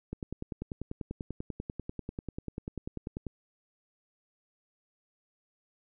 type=click train; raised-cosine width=3 ms; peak=-23 dBFS; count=33; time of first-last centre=0.13-3.267 s; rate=10.2 Hz; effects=none